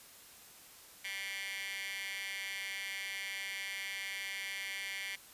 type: tone with high-pass filter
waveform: 15% pulse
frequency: 195.5 Hz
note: G3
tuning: 4 cents flat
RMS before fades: -41 dBFS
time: 1.04-5.16 s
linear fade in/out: 10 ms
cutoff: 2300 Hz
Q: 4.1
effects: white hiss -56 dBFS RMS until 5.33 s + resampled to 32000 Hz